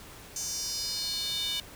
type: tone with high-pass filter sweep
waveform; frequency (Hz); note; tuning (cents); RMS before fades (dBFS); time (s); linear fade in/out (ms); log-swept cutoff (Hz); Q
square; 330; E4; +2; -33; 0.36-1.6; 2; 6300 to 3300; 5.3
effects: pink hiss -48 dBFS RMS until 1.75 s